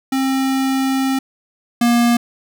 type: tone pair in turn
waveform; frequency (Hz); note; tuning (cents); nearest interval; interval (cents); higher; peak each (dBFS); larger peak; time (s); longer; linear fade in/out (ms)
square; 266.5 / 237.4; C4 / A#3; +32 / +32; major second; 200; first; -16 / -12; second; 0.12-1.19 / 1.81-2.17; first; 5
effects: none